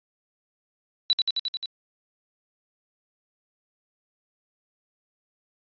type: tone with echo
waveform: sine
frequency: 3951 Hz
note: B7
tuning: in tune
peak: -17 dBFS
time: 1.1-1.13 s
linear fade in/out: 0 ms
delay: 88 ms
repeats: 6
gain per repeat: -2 dB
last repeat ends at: 1.658 s
effects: resampled to 11025 Hz